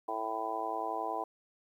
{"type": "harmonic tone", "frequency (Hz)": 110.7, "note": "A2", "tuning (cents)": 11, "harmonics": [3, 4, 5, 6, 7, 8, 9], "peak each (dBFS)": [-44, -42, -46, -40, -37, -46, -38], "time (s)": [0.08, 1.24], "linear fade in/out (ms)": 5, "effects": ["11-bit"]}